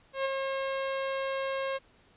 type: tone with ADSR envelope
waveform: sawtooth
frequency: 539 Hz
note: C#5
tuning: 49 cents flat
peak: -22 dBFS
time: 0.13-1.79 s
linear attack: 120 ms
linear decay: 20 ms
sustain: -4 dB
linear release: 28 ms
effects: pink hiss -62 dBFS RMS until 2.16 s + resampled to 8000 Hz